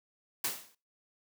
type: noise with exponential decay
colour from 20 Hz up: white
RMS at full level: -29 dBFS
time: 0.44-0.75 s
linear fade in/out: 5 ms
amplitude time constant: 67 ms
effects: noise-tail reverb RT60 0.3 s tail -21 dB re dry + high-pass 150 Hz 12 dB/octave